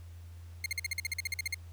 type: tone bursts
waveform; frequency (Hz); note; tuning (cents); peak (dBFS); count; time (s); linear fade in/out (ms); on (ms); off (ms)
sawtooth; 2125; C7; +26; -27; 14; 0.64-1.544; 2; 20; 48
effects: added 85 Hz sine -45 dBFS peak until 1.72 s + pink hiss -63 dBFS RMS until 1.72 s